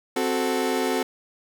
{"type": "chord", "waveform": "30% pulse", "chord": "F# diminished", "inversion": "second", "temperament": "equal", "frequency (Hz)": [261.6, 370, 440], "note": ["C4", "F#4", "A4"], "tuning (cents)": [0, 0, 0], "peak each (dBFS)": -24, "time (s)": [0.16, 1.03], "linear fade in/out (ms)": 5, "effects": []}